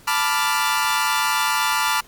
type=chord; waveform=sawtooth; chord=B half-diminished seventh; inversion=third; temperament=equal; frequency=880 / 987.8 / 1174.7 / 1396.9 Hz; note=A5 / B5 / D6 / F6; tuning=0 / 0 / 0 / 0 cents; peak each=-20 dBFS; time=0.07-2.01 s; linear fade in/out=10 ms; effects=pink hiss -49 dBFS RMS until 2.07 s + MP3 96 kbps